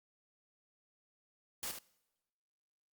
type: noise with echo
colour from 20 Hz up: white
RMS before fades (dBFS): -40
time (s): 1.63-1.71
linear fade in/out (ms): 0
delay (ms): 76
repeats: 1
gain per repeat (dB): -7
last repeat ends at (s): 1.786
effects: noise-tail reverb RT60 1.0 s tail -23 dB re dry + Opus 48 kbps